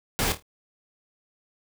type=noise with echo; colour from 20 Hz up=pink; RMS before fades=-25 dBFS; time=0.19-0.32 s; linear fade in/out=0 ms; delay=26 ms; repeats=4; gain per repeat=-9 dB; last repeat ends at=0.424 s; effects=none